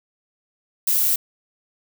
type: noise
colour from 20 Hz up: violet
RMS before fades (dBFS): -19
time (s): 0.87-1.16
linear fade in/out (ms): 5
effects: none